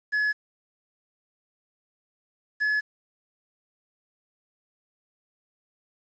triangle tone pair in turn, 1700 / 1706.3 Hz, G#6 / G#6, +40 / +46 cents, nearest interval unison, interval 6 cents, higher second, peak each -20 dBFS, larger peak neither, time 0.12-0.33 / 2.6-2.81 s, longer neither, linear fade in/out 20 ms, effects resampled to 16000 Hz + 9-bit

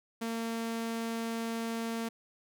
sawtooth tone, 228.4 Hz, A#3, 35 cents flat, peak -29 dBFS, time 0.21-2.09 s, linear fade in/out 10 ms, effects none

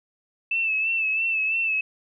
sine tone with vibrato, 2637 Hz, E7, in tune, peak -21 dBFS, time 0.51-1.81 s, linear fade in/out 5 ms, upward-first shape sine, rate 3 Hz, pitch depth 45 cents each way, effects none

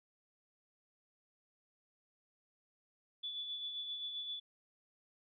sine tone with tremolo, 3454 Hz, A7, 33 cents flat, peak -38 dBFS, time 3.23-4.4 s, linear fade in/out 10 ms, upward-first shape sine, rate 7.6 Hz, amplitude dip 40%, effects none

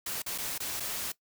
white noise with dropouts, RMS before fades -35 dBFS, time 0.06-1.12 s, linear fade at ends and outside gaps 5 ms, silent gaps 0.221-0.262 / 0.379-0.383 / 0.581-0.601 / 0.799-0.803 s, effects noise-tail reverb RT60 0.1 s tail -19 dB re dry

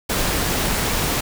pink noise, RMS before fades -21 dBFS, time 0.09-1.21 s, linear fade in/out 10 ms, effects none

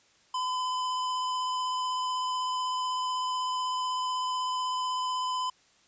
square tone with vibrato, 1012 Hz, B5, 42 cents sharp, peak -29 dBFS, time 0.34-5.5 s, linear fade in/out 5 ms, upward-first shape sine, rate 16 Hz, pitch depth 11 cents each way, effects white hiss -63 dBFS RMS until 5.87 s + resampled to 16000 Hz

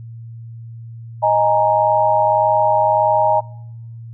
sine chord, D# suspended fourth, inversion none, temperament equal, 622.3 / 830.6 / 932.3 Hz, D#5 / G#5 / A#5, 0 / 0 / 0 cents, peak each -16 dBFS, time 1.22-3.41 s, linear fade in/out 20 ms, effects noise-tail reverb RT60 0.9 s tail -25 dB re dry + added 115 Hz sine -31 dBFS peak until 4.13 s

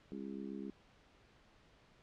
harmonic tone, 67.7 Hz, C#2, 40 cents flat, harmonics 3 / 4 / 5 / 6, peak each -45 / -47 / -49 / -51 dBFS, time 0.12-0.7 s, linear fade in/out 0 ms, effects pink hiss -66 dBFS RMS until 2.02 s + low-pass 4000 Hz 12 dB/octave

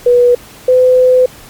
sine tone pair in turn, 487.6 / 507.2 Hz, B4 / B4, -22 / +46 cents, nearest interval minor second, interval 68 cents, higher second, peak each -4 dBFS, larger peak neither, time 0.06-0.35 / 0.68-1.26 s, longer second, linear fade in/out 5 ms, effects pink hiss -36 dBFS RMS until 1.49 s + MP3 96 kbps

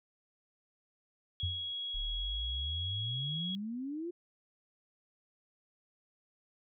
sine tone, 3322 Hz, G#7, in tune, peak -36 dBFS, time 1.4-3.55 s, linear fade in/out 0 ms
sine tone with exponential decay, 88.2 Hz, F2, 18 cents sharp, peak -29 dBFS, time 1.43-1.73 s, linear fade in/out 5 ms, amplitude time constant 65 ms
sine exponential sweep, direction up, 33.42 to 357.7 Hz, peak -36 dBFS, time 1.94-4.11 s, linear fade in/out 10 ms
effects none

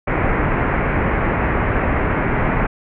pink low-pass noise, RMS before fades -18 dBFS, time 0.07-2.67 s, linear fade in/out 10 ms, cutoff 2300 Hz, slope 48 dB/octave, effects none

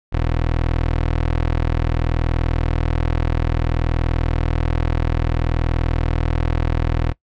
20% pulse tone, 40.59 Hz, E1, 26 cents flat, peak -12 dBFS, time 0.12-7.13 s, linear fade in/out 20 ms, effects noise-tail reverb RT60 0.1 s tail -21 dB re dry + low-pass 3000 Hz 12 dB/octave

